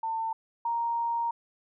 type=tone pair in turn; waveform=sine; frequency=898 / 933.2 Hz; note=A5 / A#5; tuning=+35 / +2 cents; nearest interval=minor second; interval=67 cents; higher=second; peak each=-28 / -26 dBFS; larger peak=second; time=0.03-0.33 / 0.65-1.31 s; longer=second; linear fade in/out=5 ms; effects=none